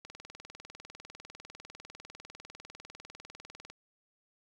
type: click train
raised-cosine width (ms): 0.2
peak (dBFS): -29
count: 74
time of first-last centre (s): 0.05-3.7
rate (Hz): 20
effects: none